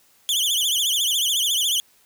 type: tone with vibrato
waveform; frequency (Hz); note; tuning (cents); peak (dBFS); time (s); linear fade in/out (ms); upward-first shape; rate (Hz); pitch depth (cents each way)
sawtooth; 3229; G#7; -49; -16; 0.29-1.8; 0; triangle; 14; 200
effects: white hiss -58 dBFS RMS until 2.05 s